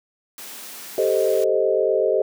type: high-pass noise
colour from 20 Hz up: white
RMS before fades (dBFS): -37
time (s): 0.38-1.44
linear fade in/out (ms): 0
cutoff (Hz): 180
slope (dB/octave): 24
type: chord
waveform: sine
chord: A half-diminished seventh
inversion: third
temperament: equal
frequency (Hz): 392 / 440 / 523.3 / 622.3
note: G4 / A4 / C5 / Eb5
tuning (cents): 0 / 0 / 0 / 0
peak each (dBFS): -22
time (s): 0.98-2.22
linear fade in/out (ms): 2
effects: none